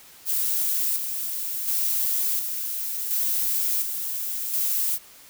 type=noise with tremolo; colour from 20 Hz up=violet; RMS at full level=-24 dBFS; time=0.25-4.99 s; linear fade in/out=50 ms; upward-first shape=square; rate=0.7 Hz; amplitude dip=45%; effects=white hiss -49 dBFS RMS until 5.29 s